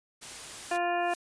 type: noise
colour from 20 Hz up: white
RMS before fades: -42 dBFS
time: 0.21-0.78 s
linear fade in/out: 20 ms
type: harmonic tone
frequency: 349.2 Hz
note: F4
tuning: in tune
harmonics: 1 / 2 / 3 / 4 / 5 / 7 / 8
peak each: -34 / -28 / -37 / -40 / -36 / -40 / -44 dBFS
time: 0.71-1.14 s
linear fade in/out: 5 ms
type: noise with exponential growth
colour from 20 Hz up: blue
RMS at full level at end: -39 dBFS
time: 0.94-1.15 s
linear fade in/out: 1 ms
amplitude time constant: 44 ms
effects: resampled to 22050 Hz